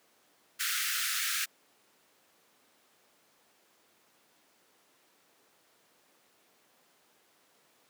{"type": "high-pass noise", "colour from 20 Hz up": "pink", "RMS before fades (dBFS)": -32, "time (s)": [0.59, 1.46], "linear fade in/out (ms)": 20, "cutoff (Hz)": 1300, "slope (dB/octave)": 96, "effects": ["pink hiss -66 dBFS RMS until 7.89 s", "high-pass 300 Hz 12 dB/octave"]}